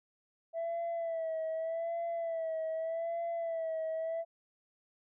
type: tone with vibrato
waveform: sine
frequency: 659 Hz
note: E5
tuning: 1 cent flat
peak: -31 dBFS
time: 0.53-4.25 s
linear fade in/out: 50 ms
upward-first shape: sine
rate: 0.83 Hz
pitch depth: 49 cents each way
effects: tanh soft clip ceiling -31 dBFS